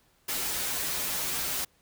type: noise with comb filter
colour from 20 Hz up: white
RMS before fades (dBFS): -31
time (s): 0.28-1.65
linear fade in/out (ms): 10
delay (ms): 9.1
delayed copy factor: -0.95
effects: pink hiss -66 dBFS RMS until 1.81 s